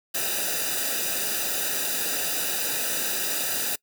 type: noise with comb filter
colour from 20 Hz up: white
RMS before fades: -27 dBFS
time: 0.14-3.76 s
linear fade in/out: 10 ms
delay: 0.92 ms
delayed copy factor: -0.95
effects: noise-tail reverb RT60 0.1 s tail -24 dB re dry